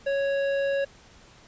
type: tone with hard clipping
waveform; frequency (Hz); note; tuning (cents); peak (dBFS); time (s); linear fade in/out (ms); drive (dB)
sine; 554.4; C#5; 0; -25; 0.06-0.85; 10; 11
effects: pink hiss -53 dBFS RMS until 1.47 s + resampled to 16000 Hz